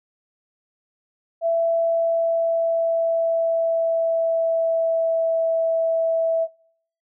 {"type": "tone with pitch glide", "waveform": "sine", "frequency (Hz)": [666, 656.1], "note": ["E5", "E5"], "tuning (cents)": [18, -8], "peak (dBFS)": -17, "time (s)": [1.41, 6.48], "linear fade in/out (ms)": 50, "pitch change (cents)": -26, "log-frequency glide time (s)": [1.62, 5.4], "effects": ["noise-tail reverb RT60 0.7 s tail -26 dB re dry"]}